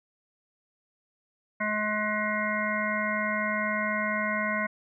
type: harmonic tone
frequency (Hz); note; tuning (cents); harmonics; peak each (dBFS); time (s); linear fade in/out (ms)
212.1; G#3; +37; 1 / 3 / 5 / 7 / 9 / 10; -33 / -33 / -33 / -33 / -33 / -33; 1.6-4.67; 10
effects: none